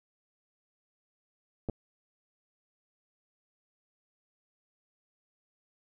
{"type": "clicks", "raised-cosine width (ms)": 2, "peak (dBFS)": -21, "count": 2, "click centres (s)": [1.688, 1.697], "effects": []}